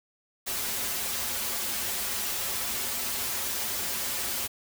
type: noise with comb filter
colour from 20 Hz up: white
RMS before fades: -31 dBFS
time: 0.46-4.48 s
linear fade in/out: 20 ms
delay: 6.5 ms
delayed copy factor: -0.8
effects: none